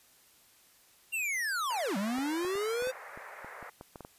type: linear two-way sweep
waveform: square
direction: down then up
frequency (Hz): 2794 to 187.6 to 526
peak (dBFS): -31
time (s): 1.12-2.92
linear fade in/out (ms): 20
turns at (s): 1.97
type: band-pass noise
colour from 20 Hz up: white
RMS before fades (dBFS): -47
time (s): 1.7-3.7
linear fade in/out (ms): 5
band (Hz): 450 to 2100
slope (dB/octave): 48
type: clicks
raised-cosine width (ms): 1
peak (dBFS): -30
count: 12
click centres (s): 2.185 / 2.449 / 2.555 / 2.823 / 2.872 / 3.175 / 3.446 / 3.627 / 3.811 / 3.958 / 4.007 / 4.049
effects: white hiss -62 dBFS RMS until 4.18 s + resampled to 32000 Hz